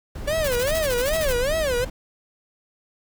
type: noise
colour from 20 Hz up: brown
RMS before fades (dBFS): -30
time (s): 0.15-1.9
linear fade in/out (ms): 5
type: tone with vibrato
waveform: 45% pulse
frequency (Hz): 558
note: C#5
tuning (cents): +11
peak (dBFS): -21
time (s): 0.27-1.85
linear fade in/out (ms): 10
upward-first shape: sine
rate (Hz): 2.5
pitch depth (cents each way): 260
type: noise with tremolo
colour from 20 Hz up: white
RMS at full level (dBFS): -31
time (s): 0.44-1.35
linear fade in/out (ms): 5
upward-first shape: square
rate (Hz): 13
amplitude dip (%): 75
effects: none